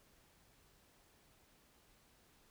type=silence; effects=pink hiss -69 dBFS RMS until 2.5 s